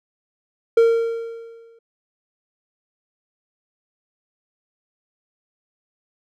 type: tone with exponential decay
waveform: triangle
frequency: 459.8 Hz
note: A#4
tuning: 24 cents flat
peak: -7 dBFS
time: 0.77-1.79 s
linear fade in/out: 5 ms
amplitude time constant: 220 ms
effects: none